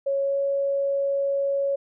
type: tone with pitch glide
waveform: sine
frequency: 552 to 555.8 Hz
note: C#5 to C#5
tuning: -7 to +4 cents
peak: -21 dBFS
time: 0.06-1.76 s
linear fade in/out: 10 ms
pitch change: +11 cents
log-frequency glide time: 0.21-0.38 s
effects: none